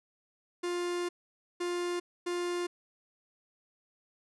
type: tone bursts at uneven times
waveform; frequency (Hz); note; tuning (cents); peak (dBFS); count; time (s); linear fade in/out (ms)
45% pulse; 351.7; F4; +12; -31; 3; 0.63-1.09 / 1.6-2 / 2.26-2.67; 10
effects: resampled to 24000 Hz